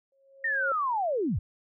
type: tone with exponential growth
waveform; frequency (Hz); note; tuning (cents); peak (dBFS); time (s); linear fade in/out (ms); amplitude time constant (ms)
sine; 544; C#5; -33; -28; 0.12-0.72; 2; 130
type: linear sweep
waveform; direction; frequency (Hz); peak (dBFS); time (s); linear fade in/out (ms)
sine; down; 1864.7 to 60; -25; 0.44-1.39; 5
effects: none